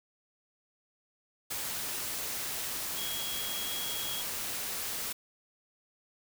sine tone in noise, 3300 Hz, G#7, 12 cents flat, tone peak -38 dBFS, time 2.97-4.22 s, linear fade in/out 10 ms, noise white, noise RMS -36 dBFS, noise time 1.5-5.13 s, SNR -5 dB, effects none

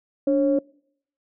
sine tone pair together, 289.2 / 546 Hz, D4 / C#5, -27 / -26 cents, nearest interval major seventh, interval 1101 cents, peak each -19 dBFS, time 0.27-0.59 s, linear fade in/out 5 ms, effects noise-tail reverb RT60 0.7 s tail -26 dB re dry + tanh soft clip ceiling -9 dBFS

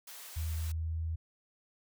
white high-pass noise, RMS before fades -48 dBFS, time 0.07-0.72 s, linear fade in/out 5 ms, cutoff 580 Hz, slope 12 dB/octave
sine tone with pitch glide, 80.3 to 81.19 Hz, E2 to E2, -45 to -26 cents, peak -32 dBFS, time 0.36-1.16 s, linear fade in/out 10 ms, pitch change +19 cents, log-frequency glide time 0.62-1.02 s
effects none

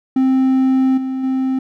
triangle tone with level steps, 262.4 Hz, C4, 5 cents sharp, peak -9 / -17 / -13 dBFS, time 0.16-1.59 s, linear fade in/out 5 ms, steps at 0.97 / 1.23 s, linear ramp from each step 10 ms, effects none

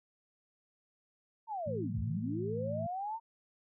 sine linear two-way sweep, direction down then up, 926 to 61 to 926 Hz, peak -35 dBFS, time 1.47-3.2 s, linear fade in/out 50 ms, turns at 1.99 s
harmonic tone, 54.9 Hz, A1, 3 cents flat, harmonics 2 / 3 / 4, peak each -39 / -41 / -42 dBFS, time 1.66-2.87 s, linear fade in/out 10 ms
effects none

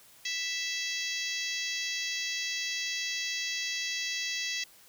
harmonic tone, 659.3 Hz, E5, in tune, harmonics 3 / 4 / 5 / 6 / 7 / 8 / 9 / 10, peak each -37 / -38 / -39 / -40 / -40 / -41 / -42 / -42 dBFS, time 0.25-4.64 s, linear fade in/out 5 ms, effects white hiss -57 dBFS RMS until 4.88 s

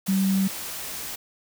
sine tone in noise, 192.6 Hz, G3, 30 cents flat, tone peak -19 dBFS, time 0.08-0.48 s, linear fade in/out 10 ms, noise white, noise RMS -34 dBFS, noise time 0.06-1.16 s, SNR +12 dB, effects none

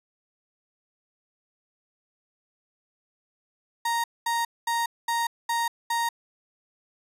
35% pulse tone bursts, 932.3 Hz, A#5, in tune, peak -22 dBFS, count 6, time 3.85-6.09 s, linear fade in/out 5 ms, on 190 ms, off 220 ms, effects resampled to 32000 Hz

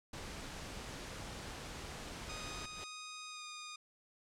pink noise, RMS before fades -46 dBFS, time 0.13-2.66 s, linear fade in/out 5 ms
10% pulse tone with pitch glide, 1244.5 to 1228.1 Hz, D#6 to D#6, 0 to -23 cents, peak -37 dBFS, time 2.29-3.76 s, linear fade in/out 5 ms, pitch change -23 cents, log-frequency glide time 3.29-3.43 s
pink noise with exponential growth, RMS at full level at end -46 dBFS, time 2.42-2.84 s, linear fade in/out 1 ms, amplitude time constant 90 ms
effects low-pass 8000 Hz 12 dB/octave

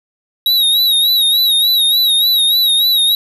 square tone with vibrato, 3829 Hz, A#7, 46 cents sharp, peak -10 dBFS, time 0.46-3.15 s, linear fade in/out 2 ms, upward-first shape sine, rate 3.4 Hz, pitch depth 71 cents each way, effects none

